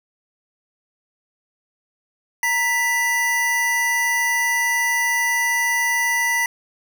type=tone pair together; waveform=square; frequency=932.3 / 1975.5 Hz; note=A#5 / B6; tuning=0 / 0 cents; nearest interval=octave + minor second; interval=1300 cents; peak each=-26 / -19 dBFS; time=2.43-6.46 s; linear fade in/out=2 ms; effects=none